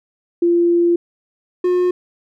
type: tone pair in turn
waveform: sine / triangle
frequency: 344.3 / 359.7 Hz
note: F4 / F#4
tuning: -25 / -49 cents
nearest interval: minor second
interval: 76 cents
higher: second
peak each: -11 dBFS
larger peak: neither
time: 0.42-0.96 / 1.64-1.91 s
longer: first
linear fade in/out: 5 ms
effects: none